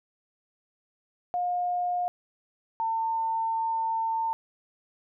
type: tone pair in turn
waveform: sine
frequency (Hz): 713 / 900.9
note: F5 / A5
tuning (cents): +36 / +41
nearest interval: major third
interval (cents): 405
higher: second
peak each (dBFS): -25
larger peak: neither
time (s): 1.34-2.08 / 2.8-4.33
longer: second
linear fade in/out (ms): 0
effects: none